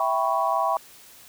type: chord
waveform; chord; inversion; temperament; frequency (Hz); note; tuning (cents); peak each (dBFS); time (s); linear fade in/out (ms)
sine; C# half-diminished seventh; first; equal; 659.3 / 784 / 987.8 / 1108.7; E5 / G5 / B5 / C#6; 0 / 0 / 0 / 0; -26; 0-0.77; 2
effects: white hiss -49 dBFS RMS until 1.28 s